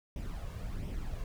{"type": "noise with flanger", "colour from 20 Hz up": "brown", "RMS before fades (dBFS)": -38, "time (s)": [0.16, 1.24], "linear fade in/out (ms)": 2, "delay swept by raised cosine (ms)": [0.34, 1.84], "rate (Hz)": 1.4, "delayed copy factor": 0.6, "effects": []}